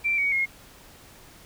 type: tone with pitch steps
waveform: sine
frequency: 2349 / 2248 / 2152 Hz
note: D7 / C#7 / C7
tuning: 0 / +24 / +48 cents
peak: -21 dBFS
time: 0.04-0.46 s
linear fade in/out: 20 ms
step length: 140 ms
effects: pink hiss -50 dBFS RMS until 1.45 s